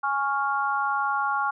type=chord; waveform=sine; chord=Db major; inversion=second; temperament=equal; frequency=830.6 / 1108.7 / 1396.9 Hz; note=Ab5 / Db6 / F6; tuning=0 / 0 / 0 cents; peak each=-27 dBFS; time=0.03-1.51 s; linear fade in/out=10 ms; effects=none